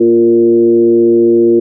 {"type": "tone with frequency modulation", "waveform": "sine", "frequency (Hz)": 349.2, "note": "F4", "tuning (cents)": 0, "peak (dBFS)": -5, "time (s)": [0, 1.6], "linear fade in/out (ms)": 10, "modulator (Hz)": 115, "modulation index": 0.69, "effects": []}